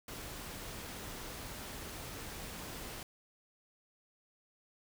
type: noise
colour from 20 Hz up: pink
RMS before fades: -45 dBFS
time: 0.08-3.03 s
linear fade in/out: 2 ms
effects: none